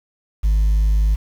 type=tone; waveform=sine; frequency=51.91 Hz; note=G#1; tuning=in tune; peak=-10 dBFS; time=0.43-1.16 s; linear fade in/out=20 ms; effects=tanh soft clip ceiling -12 dBFS + 7-bit